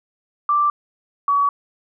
sine tone pair in turn, 1174.7 / 1133.6 Hz, D6 / C#6, 0 / +38 cents, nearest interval minor second, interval 62 cents, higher first, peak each -14 dBFS, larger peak neither, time 0.49-0.7 / 1.28-1.49 s, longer neither, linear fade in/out 2 ms, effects none

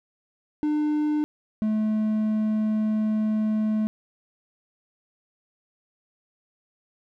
triangle tone pair in turn, 300.6 / 215.7 Hz, D4 / A3, +40 / -34 cents, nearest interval tritone, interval 574 cents, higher first, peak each -19 dBFS, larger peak neither, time 0.63-1.24 / 1.62-3.87 s, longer second, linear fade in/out 0 ms, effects none

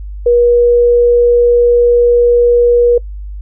sine tone, 480.1 Hz, B4, 49 cents flat, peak -5 dBFS, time 0.26-2.98 s, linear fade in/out 5 ms, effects noise-tail reverb RT60 0.1 s tail -23 dB re dry + added 50 Hz sine -22 dBFS peak until 3.41 s

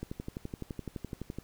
click train, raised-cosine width 3 ms, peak -24 dBFS, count 17, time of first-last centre 0.03-1.386 s, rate 11.8 Hz, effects pink hiss -60 dBFS RMS until 1.43 s

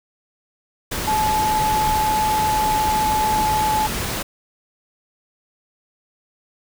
sine tone in noise, 861 Hz, A5, 38 cents flat, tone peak -17 dBFS, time 1.07-3.87 s, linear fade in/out 10 ms, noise pink, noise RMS -25 dBFS, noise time 0.91-4.23 s, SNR +5 dB, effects none

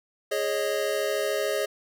square chord, Ab suspended fourth, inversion none, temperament equal with one note detuned, 415.3 / 548.9 / 622.3 Hz, Ab4 / Db5 / Eb5, 0 / -17 / 0 cents, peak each -30 dBFS, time 0.31-1.66 s, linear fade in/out 10 ms, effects none

